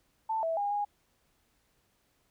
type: tone with pitch steps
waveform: sine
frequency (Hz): 886 / 655 / 813 / 822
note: A5 / E5 / G#5 / G#5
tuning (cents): +12 / -11 / -37 / -18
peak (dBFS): -28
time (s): 0.29-0.85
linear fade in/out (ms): 10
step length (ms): 140
effects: pink hiss -72 dBFS RMS until 2.3 s